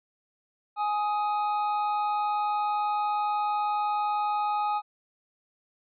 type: tone pair together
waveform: triangle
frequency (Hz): 835 / 1251.1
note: G#5 / D#6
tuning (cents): +9 / +9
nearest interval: perfect fifth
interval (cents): 700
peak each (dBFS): -24 / -29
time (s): 0.76-4.82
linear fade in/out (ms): 50
effects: resampled to 11025 Hz